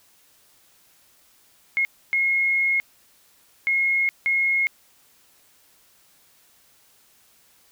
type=tone bursts at uneven times; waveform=sine; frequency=2159 Hz; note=C#7; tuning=46 cents flat; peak=-18 dBFS; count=4; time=1.77-1.85 / 2.13-2.8 / 3.67-4.09 / 4.26-4.67 s; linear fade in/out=0 ms; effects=white hiss -58 dBFS RMS until 7.71 s